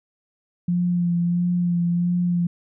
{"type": "tone with vibrato", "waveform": "sine", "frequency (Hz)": 174.61, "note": "F3", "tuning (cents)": 0, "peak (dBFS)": -18, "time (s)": [0.68, 2.47], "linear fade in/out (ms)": 5, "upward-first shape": "sine", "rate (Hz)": 1.5, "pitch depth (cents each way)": 23, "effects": []}